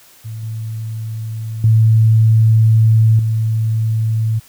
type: tone with level steps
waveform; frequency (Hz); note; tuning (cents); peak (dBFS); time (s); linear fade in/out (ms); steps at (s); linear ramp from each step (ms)
sine; 111.1; A2; +17; -24 / -21 / -7 / -13; 0.24-4.4; 20; 0.43 / 1.64 / 3.19; 2
effects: white hiss -46 dBFS RMS until 4.48 s